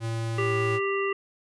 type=tone with pitch glide; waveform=square; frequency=113.8 to 111.84 Hz; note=A#2 to A2; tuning=-41 to +29 cents; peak=-28 dBFS; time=0-0.8 s; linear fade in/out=50 ms; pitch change=-30 cents; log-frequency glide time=0.38-0.53 s
type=harmonic tone; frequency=394.2 Hz; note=G4; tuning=10 cents sharp; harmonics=1 / 3 / 5 / 7; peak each=-26 / -31 / -33 / -34 dBFS; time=0.38-1.13 s; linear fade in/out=5 ms
effects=resampled to 24000 Hz